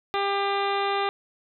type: harmonic tone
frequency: 398.4 Hz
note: G4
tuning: 28 cents sharp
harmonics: 1 / 2 / 3 / 4 / 5 / 6 / 7 / 8 / 9 / 10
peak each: -28 / -27 / -29 / -37 / -36 / -37 / -39 / -44 / -36 / -43 dBFS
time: 0.14-1.09 s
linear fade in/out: 0 ms
effects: none